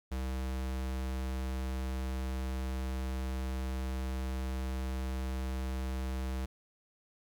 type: tone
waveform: square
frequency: 65 Hz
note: C2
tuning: 11 cents flat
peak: -34 dBFS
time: 0.11-6.46 s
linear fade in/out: 10 ms
effects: 12-bit